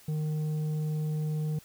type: tone with tanh clipping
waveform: sine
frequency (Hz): 153.7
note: D#3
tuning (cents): -21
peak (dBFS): -29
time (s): 0.08-1.59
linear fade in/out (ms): 5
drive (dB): 6
effects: white hiss -56 dBFS RMS until 1.64 s